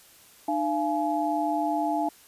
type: tone cluster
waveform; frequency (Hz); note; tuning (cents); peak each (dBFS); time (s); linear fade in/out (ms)
sine; 303.2 / 685 / 846; D#4 / F5 / G#5; -45 / -34 / +32; -28; 0.48-2.09; 5
effects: white hiss -54 dBFS RMS until 2.27 s + resampled to 32000 Hz